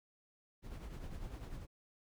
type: noise with tremolo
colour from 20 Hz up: brown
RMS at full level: -43 dBFS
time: 0.62-1.67 s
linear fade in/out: 50 ms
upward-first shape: triangle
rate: 10 Hz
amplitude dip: 60%
effects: none